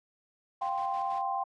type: noise with tremolo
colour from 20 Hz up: white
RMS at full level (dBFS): -46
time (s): 0.61-1.22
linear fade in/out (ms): 10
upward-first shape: square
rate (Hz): 6.1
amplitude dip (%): 55
type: chord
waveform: sine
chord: F suspended second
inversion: none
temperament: equal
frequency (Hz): 698.5 / 784 / 1046.5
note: F5 / G5 / C6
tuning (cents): 0 / 0 / 0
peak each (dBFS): -37 / -31 / -34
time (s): 0.61-1.44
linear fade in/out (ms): 10
effects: low-pass 3000 Hz 12 dB/octave